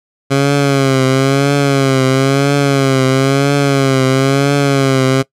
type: tone with vibrato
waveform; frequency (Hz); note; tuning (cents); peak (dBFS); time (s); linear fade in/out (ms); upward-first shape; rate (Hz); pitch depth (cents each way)
15% pulse; 136.6; C#3; -25; -3; 0.3-5.23; 20; triangle; 1; 78
effects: noise-tail reverb RT60 0.1 s tail -20 dB re dry + low-pass 9000 Hz 12 dB/octave